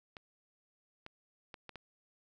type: clicks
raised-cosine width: 0.3 ms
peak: -30 dBFS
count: 5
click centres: 0.168 / 1.064 / 1.542 / 1.693 / 1.757 s
effects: none